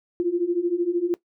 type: beating tone pair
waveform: sine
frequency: 340 / 353 Hz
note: F4 / F4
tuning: -46 / +19 cents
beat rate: 13 Hz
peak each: -25 / -22 dBFS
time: 0.2-1.14 s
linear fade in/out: 0 ms
effects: noise-tail reverb RT60 0.1 s tail -19 dB re dry